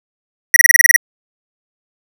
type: tone bursts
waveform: square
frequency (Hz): 1923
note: B6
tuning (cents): -47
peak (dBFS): -3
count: 9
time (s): 0.54-0.962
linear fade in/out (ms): 2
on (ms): 22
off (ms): 28
effects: none